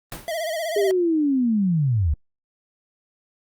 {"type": "noise with exponential decay", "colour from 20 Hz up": "pink", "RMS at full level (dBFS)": -30, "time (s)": [0.12, 0.43], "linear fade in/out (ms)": 1, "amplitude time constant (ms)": 67}
{"type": "tone with vibrato", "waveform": "square", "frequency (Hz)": 650, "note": "E5", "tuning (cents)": -24, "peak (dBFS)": -25, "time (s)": [0.28, 0.91], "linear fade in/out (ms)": 0, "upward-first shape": "sine", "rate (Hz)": 16, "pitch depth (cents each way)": 91}
{"type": "linear sweep", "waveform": "sine", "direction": "down", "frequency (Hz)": [415.3, 66], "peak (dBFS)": -17, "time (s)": [0.76, 2.14], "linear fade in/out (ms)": 5}
{"effects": ["Opus 32 kbps"]}